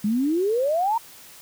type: exponential sweep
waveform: sine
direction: up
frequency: 200 to 950 Hz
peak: -19 dBFS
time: 0.04-0.98 s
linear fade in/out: 5 ms
effects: white hiss -46 dBFS RMS until 1.41 s